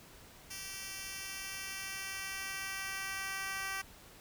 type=tone with high-pass filter sweep; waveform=10% pulse; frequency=387.2 Hz; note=G4; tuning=21 cents flat; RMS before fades=-41 dBFS; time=0.5-3.82 s; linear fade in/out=10 ms; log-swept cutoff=3700 to 1300 Hz; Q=0.84; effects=pink hiss -56 dBFS RMS until 4.2 s